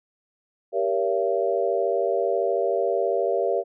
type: chord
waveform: sine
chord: G diminished seventh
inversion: none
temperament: just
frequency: 392 / 470.4 / 564.5 / 677.4 Hz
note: G4 / Bb4 / Db5 / Fb5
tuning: 0 / +16 / +31 / +47 cents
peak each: -26 dBFS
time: 0.72-3.64 s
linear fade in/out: 50 ms
effects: none